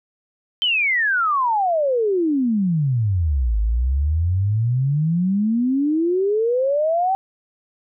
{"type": "exponential two-way sweep", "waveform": "sine", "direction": "down then up", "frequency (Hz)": [3136, 51.4, 783], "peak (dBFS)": -16, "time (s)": [0.62, 7.15], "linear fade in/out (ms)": 0, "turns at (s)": 3.58, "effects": []}